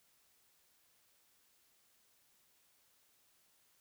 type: silence
effects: white hiss -72 dBFS RMS until 3.8 s